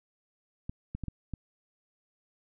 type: clicks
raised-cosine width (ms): 5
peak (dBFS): -23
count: 5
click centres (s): 0.695 / 0.95 / 1.037 / 1.083 / 1.337
effects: none